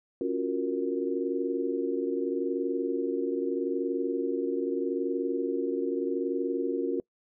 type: chord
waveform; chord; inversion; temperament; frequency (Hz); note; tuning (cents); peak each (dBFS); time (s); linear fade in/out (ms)
sine; Gb major seventh; second; equal; 277.2 / 349.2 / 370 / 466.2; Db4 / F4 / Gb4 / Bb4; 0 / 0 / 0 / 0; -32; 0.21-7; 2
effects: noise-tail reverb RT60 0.1 s tail -24 dB re dry